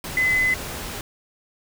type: tone in noise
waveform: sine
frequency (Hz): 2026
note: B6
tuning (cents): +44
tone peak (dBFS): -17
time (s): 0.17-0.54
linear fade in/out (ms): 2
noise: pink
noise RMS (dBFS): -32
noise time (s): 0.04-1.01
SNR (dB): +12
effects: none